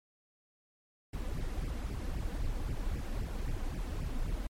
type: noise with flanger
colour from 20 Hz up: brown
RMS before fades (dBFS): -35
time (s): 1.13-4.47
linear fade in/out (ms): 5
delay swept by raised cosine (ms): 0.38 to 4.08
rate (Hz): 3.8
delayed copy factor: +0.8
effects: MP3 64 kbps